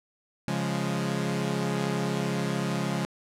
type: chord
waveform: sawtooth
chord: Db major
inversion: none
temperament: equal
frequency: 138.59 / 174.61 / 207.7 Hz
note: Db3 / F3 / Ab3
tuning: 0 / 0 / 0 cents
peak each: -27 dBFS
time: 0.48-3.05 s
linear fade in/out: 0 ms
effects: low-pass 10000 Hz 12 dB/octave